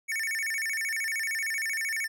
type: tone with vibrato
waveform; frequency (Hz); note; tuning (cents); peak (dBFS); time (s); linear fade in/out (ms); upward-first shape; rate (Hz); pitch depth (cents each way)
square; 2000; B6; +21; -29; 0.08-2.08; 20; square; 13; 190
effects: none